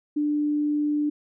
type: tone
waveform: sine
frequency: 296.3 Hz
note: D4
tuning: 15 cents sharp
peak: -21 dBFS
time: 0.16-1.1 s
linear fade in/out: 10 ms
effects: none